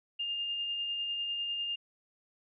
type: tone with tremolo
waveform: sine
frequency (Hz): 2814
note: F7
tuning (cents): +12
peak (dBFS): -31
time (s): 0.19-1.76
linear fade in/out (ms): 10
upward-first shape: sine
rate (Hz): 10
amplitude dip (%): 25
effects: none